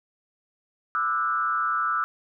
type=tone with frequency modulation; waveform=sine; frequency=1318.5 Hz; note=E6; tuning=in tune; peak=-22 dBFS; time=0.95-2.04 s; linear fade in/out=0 ms; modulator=135 Hz; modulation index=0.97; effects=none